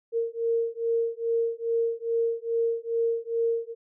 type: beating tone pair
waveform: sine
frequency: 460 / 462.4 Hz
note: A#4 / A#4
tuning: -23 / -14 cents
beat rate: 2.4 Hz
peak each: -27 dBFS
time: 0.12-3.75 s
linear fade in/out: 50 ms
effects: none